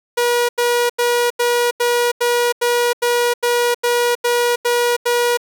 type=tone bursts; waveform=sawtooth; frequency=481.3 Hz; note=B4; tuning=45 cents flat; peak=-10 dBFS; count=13; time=0.17-5.374 s; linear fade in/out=10 ms; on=320 ms; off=87 ms; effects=8-bit